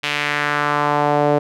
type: tone with band-pass filter sweep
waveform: sawtooth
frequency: 146.83 Hz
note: D3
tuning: in tune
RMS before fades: -18 dBFS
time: 0.03-1.39 s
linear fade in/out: 10 ms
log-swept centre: 2800 to 540 Hz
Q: 1.9
effects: none